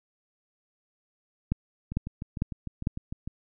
two click trains, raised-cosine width 5 ms, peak -12 / -22 dBFS, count 4 / 10, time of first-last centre 1.52-2.871 / 1.92-3.275 s, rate 2.22 / 6.64 Hz, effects none

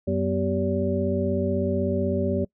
sine tone cluster, 92.2 / 187.8 / 243.9 / 389.6 / 572 Hz, F#2 / F#3 / B3 / G4 / D5, -6 / +26 / -21 / -11 / -46 cents, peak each -28 dBFS, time 0.07-2.45 s, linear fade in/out 10 ms, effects noise-tail reverb RT60 0.1 s tail -23 dB re dry

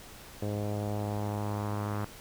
sawtooth tone with low-pass filter sweep, 103.83 Hz, G#2, in tune, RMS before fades -33 dBFS, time 0.42-2.05 s, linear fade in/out 5 ms, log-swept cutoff 540 to 1300 Hz, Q 2.2, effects pink hiss -49 dBFS RMS until 2.2 s

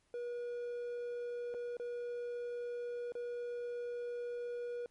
triangle tone with dropouts, 481.6 Hz, B4, 44 cents flat, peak -36 dBFS, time 0.14-4.86 s, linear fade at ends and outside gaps 1 ms, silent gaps 1.541-1.546 / 1.769-1.798 / 3.121-3.152 s, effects pink hiss -75 dBFS RMS until 4.9 s + MP3 48 kbps

